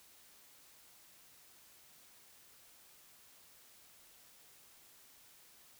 silence, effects white hiss -62 dBFS RMS until 5.79 s

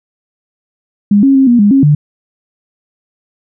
sine tone with pitch steps, 203.9 / 272.7 / 267.7 / 239.9 / 204.8 / 271.8 / 148 Hz, G#3 / C#4 / C4 / A#3 / G#3 / C#4 / D3, -32 / -28 / +40 / +50 / -24 / -34 / +14 cents, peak -4 dBFS, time 1.11-1.95 s, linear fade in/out 5 ms, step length 120 ms, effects none

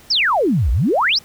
sine exponential two-way sweep, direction down then up, 5810 to 53 to 5810 Hz, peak -13 dBFS, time 0.1-1.19 s, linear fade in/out 10 ms, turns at 0.71 s, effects pink hiss -46 dBFS RMS until 1.24 s

